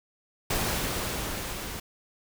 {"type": "noise with level ramp", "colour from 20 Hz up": "pink", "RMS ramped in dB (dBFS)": [-27, -37], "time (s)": [0.5, 1.8], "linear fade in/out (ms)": 5, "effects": []}